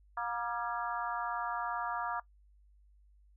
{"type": "harmonic tone with a mistuned harmonic", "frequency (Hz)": 237.6, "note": "A#3", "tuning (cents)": 33, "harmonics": [3, 4, 5, 6, 7], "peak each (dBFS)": [-40, -37, -38, -41, -44], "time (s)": [0.17, 2.2], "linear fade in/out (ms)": 5, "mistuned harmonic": 6, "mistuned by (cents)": -53, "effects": ["noise-tail reverb RT60 0.1 s tail -20 dB re dry", "added 50 Hz sine -60 dBFS peak until 3.36 s"]}